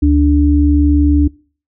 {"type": "tone pair together", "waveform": "sine", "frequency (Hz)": [73.42, 292.4], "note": ["D2", "D4"], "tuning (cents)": [0, -7], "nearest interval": "2 octaves", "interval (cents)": 2393, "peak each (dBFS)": -10, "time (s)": [0.02, 1.28], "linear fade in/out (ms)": 10, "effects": ["noise-tail reverb RT60 0.4 s tail -23 dB re dry"]}